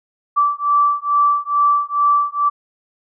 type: beating tone pair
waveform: sine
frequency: 1161 / 1163.3 Hz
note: D6 / D6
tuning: -20 / -17 cents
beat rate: 2.3 Hz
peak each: -16 dBFS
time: 0.36-2.5 s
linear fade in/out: 20 ms
effects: none